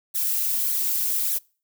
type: noise with flanger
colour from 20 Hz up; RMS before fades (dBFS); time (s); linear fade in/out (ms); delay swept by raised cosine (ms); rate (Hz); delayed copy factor
violet; -24; 0.14-1.39; 20; 0.5 to 4.9; 1.7; +0.7
effects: noise-tail reverb RT60 0.4 s tail -26 dB re dry